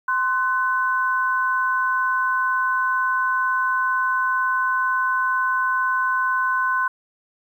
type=tone pair together; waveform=sine; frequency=1042.1 / 1500 Hz; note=C6 / F#6; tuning=-7 / +23 cents; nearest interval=tritone; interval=630 cents; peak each=-21 dBFS; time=0.08-6.88 s; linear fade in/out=5 ms; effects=9-bit